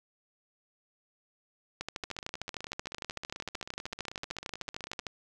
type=two click trains; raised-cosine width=0.2 ms; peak=-24 / -18 dBFS; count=48 / 44; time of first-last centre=2.04-4.996 / 1.81-5.068 s; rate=15.9 / 13.2 Hz; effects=none